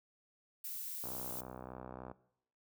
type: noise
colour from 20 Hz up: violet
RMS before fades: -43 dBFS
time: 0.64-1.41 s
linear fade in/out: 5 ms
type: click train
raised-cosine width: 1 ms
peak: -32 dBFS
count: 69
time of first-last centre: 1.04-2.114 s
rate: 63.3 Hz
effects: noise-tail reverb RT60 0.7 s tail -18 dB re dry + high-pass 60 Hz 12 dB/octave